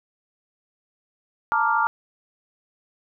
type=chord; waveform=sine; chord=Bb major seventh; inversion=third; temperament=equal; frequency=880 / 932.3 / 1174.7 / 1396.9 Hz; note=A5 / Bb5 / D6 / F6; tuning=0 / 0 / 0 / 0 cents; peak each=-24 / -24 / -24 / -23 dBFS; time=1.52-1.87 s; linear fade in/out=0 ms; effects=none